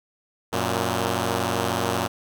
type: tone pair together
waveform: 5% pulse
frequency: 92.7 / 116.79 Hz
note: F#2 / A#2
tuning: +4 / +4 cents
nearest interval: major third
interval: 400 cents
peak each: -14 dBFS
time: 0.52-2.08 s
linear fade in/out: 20 ms
effects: none